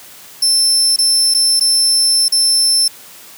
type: tone with dropouts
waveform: 30% pulse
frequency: 5320 Hz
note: E8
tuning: 15 cents sharp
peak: -6 dBFS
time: 0.42-2.88 s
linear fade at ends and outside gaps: 5 ms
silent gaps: 0.962-0.986 / 1.34-1.346 / 1.597-1.608 / 2.283-2.321 s
effects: white hiss -38 dBFS RMS until 3.37 s + high-pass 100 Hz 12 dB/octave